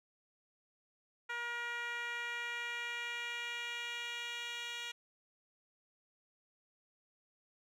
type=tone with band-pass filter sweep; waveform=10% pulse; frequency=475.6 Hz; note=A#4; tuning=35 cents sharp; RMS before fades=-41 dBFS; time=1.29-4.92 s; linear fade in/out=10 ms; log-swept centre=1600 to 3500 Hz; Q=1.5; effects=none